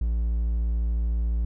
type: tone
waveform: triangle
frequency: 57 Hz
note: A#1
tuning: 38 cents flat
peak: -20 dBFS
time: 0.01-1.45 s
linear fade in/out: 5 ms
effects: none